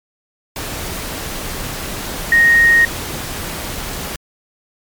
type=tone in noise; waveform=sine; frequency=1864.7 Hz; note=A#6; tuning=in tune; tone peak=-7 dBFS; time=2.32-2.85 s; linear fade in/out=2 ms; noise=pink; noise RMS=-25 dBFS; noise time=0.56-4.16 s; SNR=+15 dB; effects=MP3 96 kbps